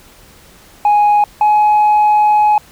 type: tone pair in turn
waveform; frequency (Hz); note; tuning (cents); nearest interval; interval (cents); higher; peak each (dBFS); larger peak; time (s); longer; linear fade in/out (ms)
sine; 830.6 / 842.7; G#5 / G#5; 0 / +25; unison; 25; second; -5; neither; 0.85-1.24 / 1.41-2.58; second; 2
effects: tanh soft clip ceiling -6 dBFS + pink hiss -43 dBFS RMS until 2.71 s